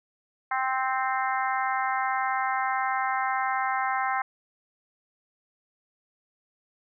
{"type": "harmonic tone", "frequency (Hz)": 261.6, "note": "C4", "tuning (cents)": 0, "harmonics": [3, 4, 5, 6, 7, 8], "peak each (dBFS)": [-28, -30, -32, -34, -35, -36], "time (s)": [0.51, 4.22], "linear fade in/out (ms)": 5, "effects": []}